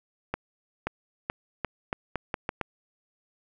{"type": "accelerating click train", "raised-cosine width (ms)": 0.5, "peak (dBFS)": -13, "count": 9, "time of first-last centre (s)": [0.34, 2.613], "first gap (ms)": 530, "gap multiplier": 0.81, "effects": []}